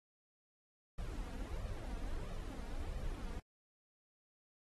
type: noise with flanger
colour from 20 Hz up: brown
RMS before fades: -42 dBFS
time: 0.98-3.4 s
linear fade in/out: 5 ms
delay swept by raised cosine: 1.6 to 4.3 ms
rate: 1.5 Hz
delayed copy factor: +0.65
effects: AAC 32 kbps